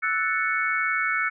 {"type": "chord", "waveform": "sine", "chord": "F# minor seventh", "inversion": "third", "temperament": "equal", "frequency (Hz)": [1318.5, 1480, 1760, 2217], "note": ["E6", "F#6", "A6", "C#7"], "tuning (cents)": [0, 0, 0, 0], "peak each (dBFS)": [-28, -27, -30, -26], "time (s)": [0.02, 1.3], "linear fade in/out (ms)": 20, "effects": []}